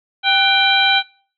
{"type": "harmonic tone with a mistuned harmonic", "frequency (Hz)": 787, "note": "G5", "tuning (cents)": 7, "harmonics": [1, 2, 3, 4, 5], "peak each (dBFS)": [-18, -18, -18, -18, -18], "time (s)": [0.23, 1.03], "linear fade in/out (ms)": 50, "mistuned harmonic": 2, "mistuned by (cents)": -92, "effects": ["noise-tail reverb RT60 0.5 s tail -25 dB re dry"]}